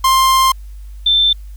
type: tone pair in turn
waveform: 45% pulse / sine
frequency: 1053 / 3553 Hz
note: C6 / A7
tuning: +11 / +16 cents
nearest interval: octave + major sixth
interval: 2105 cents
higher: second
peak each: -9 dBFS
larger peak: neither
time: 0.04-0.52 / 1.06-1.33 s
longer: first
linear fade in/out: 5 ms
effects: added 50 Hz sine -29 dBFS peak until 1.56 s + white hiss -54 dBFS RMS until 1.56 s